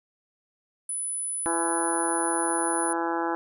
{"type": "tone", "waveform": "sine", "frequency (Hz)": 9980, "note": "D#9", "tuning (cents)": 4, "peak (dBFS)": -28, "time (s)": [0.89, 2.93], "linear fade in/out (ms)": 5}
{"type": "harmonic tone", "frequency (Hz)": 167.6, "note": "E3", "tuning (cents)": 29, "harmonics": [2, 3, 4, 5, 6, 7, 8, 9, 10], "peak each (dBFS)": [-29, -35, -37, -30, -33, -41, -36, -38, -40], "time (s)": [1.46, 3.35], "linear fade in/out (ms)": 0}
{"effects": []}